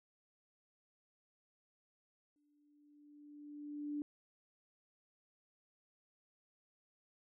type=tone with exponential growth; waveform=sine; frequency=293.7 Hz; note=D4; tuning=in tune; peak=-36 dBFS; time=2.36-4.02 s; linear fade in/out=1 ms; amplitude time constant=360 ms; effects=none